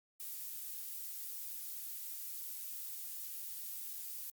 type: noise with dropouts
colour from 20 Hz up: violet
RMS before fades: -44 dBFS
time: 0.2-4.3 s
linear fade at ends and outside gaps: 0 ms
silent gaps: 3.933-3.937 s
effects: Opus 48 kbps